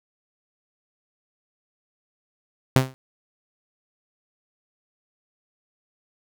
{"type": "tone with exponential decay", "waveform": "sawtooth", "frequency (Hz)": 130.81, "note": "C3", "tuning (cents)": 0, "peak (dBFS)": -7, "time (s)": [2.76, 2.94], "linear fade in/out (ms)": 0, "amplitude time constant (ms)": 39, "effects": []}